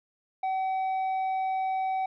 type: tone with tanh clipping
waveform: sine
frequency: 760 Hz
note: F#5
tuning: 46 cents sharp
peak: -27 dBFS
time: 0.43-2.06 s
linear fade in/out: 5 ms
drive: 5 dB
effects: none